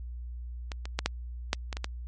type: clicks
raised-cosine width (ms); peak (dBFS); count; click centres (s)
0.2; -19 / -21 / -10 / -8 / -7 / -17 / -18 / -14; 8; 0.718 / 0.855 / 0.99 / 1.06 / 1.531 / 1.728 / 1.769 / 1.844
effects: added 60 Hz sine -36 dBFS peak until 2.07 s + MP3 48 kbps